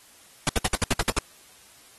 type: noise bursts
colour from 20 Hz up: pink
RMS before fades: -22 dBFS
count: 9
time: 0.47-1.188 s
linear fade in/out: 2 ms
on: 22 ms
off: 65 ms
effects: white hiss -53 dBFS RMS until 1.98 s + AAC 32 kbps